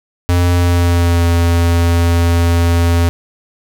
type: tone with pitch glide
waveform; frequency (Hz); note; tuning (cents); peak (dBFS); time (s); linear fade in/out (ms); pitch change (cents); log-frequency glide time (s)
square; 88 to 85.25; F2 to F2; +14 to -41; -10; 0.29-3.09; 0; -55; 0.54-1.26
effects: none